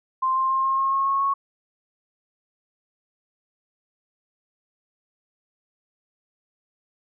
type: tone with pitch steps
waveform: sine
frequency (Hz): 1046.5 / 1054.4 / 1062.3 / 1070.3 / 1078.4 / 1086.5 / 1094.7 / 1103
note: C6 / C6 / C6 / C6 / C#6 / C#6 / C#6 / C#6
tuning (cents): 0 / +13 / +26 / +39 / -48 / -35 / -22 / -9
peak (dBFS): -19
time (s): 0.22-1.34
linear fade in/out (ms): 10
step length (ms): 140
effects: none